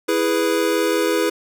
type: chord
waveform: square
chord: E major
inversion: none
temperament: equal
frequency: 329.6 / 415.3 / 493.9 Hz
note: E4 / G#4 / B4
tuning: 0 / 0 / 0 cents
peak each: -22 dBFS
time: 0.08-1.3 s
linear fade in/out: 10 ms
effects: none